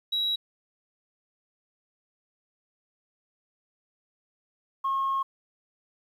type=tone pair in turn; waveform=sine; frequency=3873 / 1082.4 Hz; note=B7 / C#6; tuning=-35 / -42 cents; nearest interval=octave + minor seventh; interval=2207 cents; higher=first; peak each=-23 dBFS; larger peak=neither; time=0.12-0.36 / 4.84-5.23 s; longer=second; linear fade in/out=10 ms; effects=tanh soft clip ceiling -21 dBFS + 10-bit